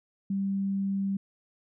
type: tone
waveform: sine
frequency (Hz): 196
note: G3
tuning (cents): 0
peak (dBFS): -26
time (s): 0.3-1.17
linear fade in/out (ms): 5
effects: none